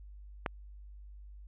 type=click; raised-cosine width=0.5 ms; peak=-16 dBFS; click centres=0.462 s; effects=added 50 Hz sine -47 dBFS peak until 1.47 s + resampled to 8000 Hz